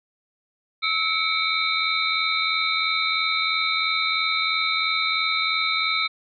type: tone cluster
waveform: sine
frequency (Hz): 1300 / 2227 / 2310 / 3695 / 4031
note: E6 / C#7 / D7 / A#7 / B7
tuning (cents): -24 / +7 / -29 / -16 / +35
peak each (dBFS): -27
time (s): 0.82-6.08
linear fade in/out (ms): 20
effects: none